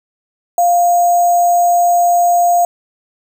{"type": "tone with sample-and-hold", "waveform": "sine", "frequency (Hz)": 698.5, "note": "F5", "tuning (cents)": 0, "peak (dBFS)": -8, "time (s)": [0.58, 2.65], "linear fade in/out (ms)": 2, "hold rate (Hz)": 7350, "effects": []}